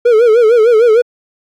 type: tone with vibrato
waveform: triangle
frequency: 457.7 Hz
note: A#4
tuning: 32 cents flat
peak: -3 dBFS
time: 0.05-1.02 s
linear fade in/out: 10 ms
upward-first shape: sine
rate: 6.6 Hz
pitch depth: 120 cents each way
effects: AAC 64 kbps